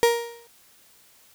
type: tone with exponential decay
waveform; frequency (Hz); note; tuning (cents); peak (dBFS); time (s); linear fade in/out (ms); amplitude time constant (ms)
35% pulse; 469.4; A#4; +12; -11; 0.03-0.47; 0; 94
effects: white hiss -56 dBFS RMS until 1.34 s